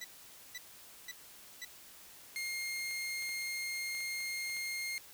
20% pulse tone bursts, 1975.5 Hz, B6, in tune, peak -36 dBFS, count 4, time 0.01-1.65 s, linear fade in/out 5 ms, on 35 ms, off 500 ms
sawtooth tone, 2131 Hz, C7, 31 cents sharp, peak -33 dBFS, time 2.36-4.98 s, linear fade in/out 0 ms
clicks, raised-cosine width 0.2 ms, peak -36 dBFS, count 8, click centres 2.911 / 3.223 / 3.292 / 3.95 / 4.005 / 4.205 / 4.498 / 4.567 s
effects white hiss -55 dBFS RMS until 5.13 s

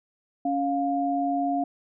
sine tone pair together, 279.4 / 704 Hz, C#4 / F5, +14 / +14 cents, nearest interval octave + major third, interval 1600 cents, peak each -26 / -25 dBFS, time 0.45-1.64 s, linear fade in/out 5 ms, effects none

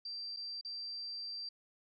sine tone with dropouts, 4699 Hz, D8, in tune, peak -40 dBFS, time 0.05-1.49 s, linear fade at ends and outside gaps 5 ms, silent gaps 0.364-0.369 / 0.612-0.648 s, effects none

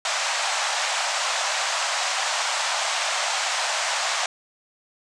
pink band-pass noise, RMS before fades -25 dBFS, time 0.05-4.26 s, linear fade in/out 2 ms, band 630 to 8200 Hz, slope 48 dB/octave, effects none

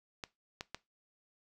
clicks, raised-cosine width 0.2 ms, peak -22 dBFS, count 3, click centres 0.238 / 0.609 / 0.746 s, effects noise-tail reverb RT60 0.2 s tail -19 dB re dry

